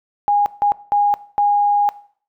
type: tone bursts at uneven times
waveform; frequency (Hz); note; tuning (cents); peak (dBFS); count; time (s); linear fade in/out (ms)
sine; 820; G#5; -22; -12; 4; 0.28-0.46 / 0.62-0.72 / 0.92-1.14 / 1.38-1.89; 0
effects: noise-tail reverb RT60 0.5 s tail -19 dB re dry